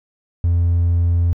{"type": "tone", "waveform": "triangle", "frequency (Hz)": 86, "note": "F2", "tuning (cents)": -26, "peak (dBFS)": -10, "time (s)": [0.44, 1.33], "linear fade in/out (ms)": 0, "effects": ["tanh soft clip ceiling -8 dBFS"]}